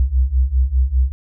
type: beating tone pair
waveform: sine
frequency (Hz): 61.74 / 66.74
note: B1 / C2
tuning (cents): 0 / +35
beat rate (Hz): 5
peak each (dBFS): -17 / -15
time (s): 0-1.12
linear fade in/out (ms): 0
effects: none